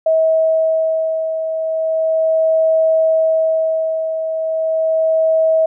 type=beating tone pair; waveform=sine; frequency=642 / 642.36 Hz; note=E5 / E5; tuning=-46 / -45 cents; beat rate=0.36 Hz; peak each=-13 / -21 dBFS; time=0.06-5.66 s; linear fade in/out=5 ms; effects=none